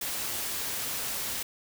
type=noise; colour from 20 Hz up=white; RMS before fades=-33 dBFS; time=0.01-1.43 s; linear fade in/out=5 ms; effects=none